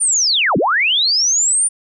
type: linear two-way sweep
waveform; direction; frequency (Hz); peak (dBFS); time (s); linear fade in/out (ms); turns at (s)
sine; down then up; 9397 to 138.6 to 9397; -12; 0-1.69; 20; 0.57
effects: none